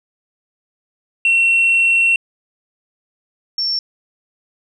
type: tone pair in turn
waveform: sine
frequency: 2719 / 5438 Hz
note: F7 / F8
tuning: -47 / -47 cents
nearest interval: octave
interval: 1200 cents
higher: second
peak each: -9 / -16 dBFS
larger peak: first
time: 1.25-2.16 / 3.58-3.79 s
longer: first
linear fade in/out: 2 ms
effects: tanh soft clip ceiling -8 dBFS